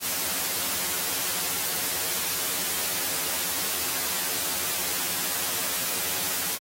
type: noise with comb filter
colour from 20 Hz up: white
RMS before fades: -28 dBFS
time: 0-6.59 s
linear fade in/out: 50 ms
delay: 11 ms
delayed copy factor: +0.8
effects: high-pass 100 Hz 12 dB/octave + AAC 48 kbps